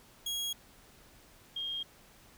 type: tone pair in turn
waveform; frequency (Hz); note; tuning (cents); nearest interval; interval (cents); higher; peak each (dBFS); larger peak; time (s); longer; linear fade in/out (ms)
sawtooth / sine; 3300 / 3230; G#7 / G#7; -12 / -49; unison; 37; first; -30 / -34; first; 0.26-0.53 / 1.56-1.83; neither; 5
effects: pink hiss -59 dBFS RMS until 2.37 s